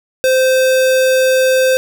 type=tone; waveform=square; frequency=519 Hz; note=C5; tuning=14 cents flat; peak=-10 dBFS; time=0.24-1.77 s; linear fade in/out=0 ms; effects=none